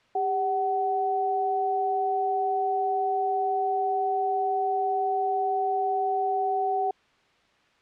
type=tone pair together; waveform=sine; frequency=398.9 / 753 Hz; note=G4 / F#5; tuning=+30 / +30 cents; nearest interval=major seventh; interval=1100 cents; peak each=-29 / -24 dBFS; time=0.15-6.91 s; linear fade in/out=5 ms; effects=white hiss -62 dBFS RMS until 7.81 s + low-pass 3000 Hz 12 dB/octave